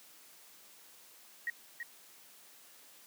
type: tone with echo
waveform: sine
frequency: 1888 Hz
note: A#6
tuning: 22 cents sharp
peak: -32 dBFS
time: 1.47-1.5 s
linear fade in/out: 2 ms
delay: 330 ms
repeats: 1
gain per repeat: -6 dB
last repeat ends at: 1.83 s
effects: white hiss -58 dBFS RMS until 3.06 s + high-pass 200 Hz 12 dB/octave